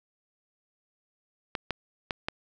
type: clicks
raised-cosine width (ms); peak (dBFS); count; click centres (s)
0.3; -13; 4; 1.552 / 1.707 / 2.108 / 2.285
effects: none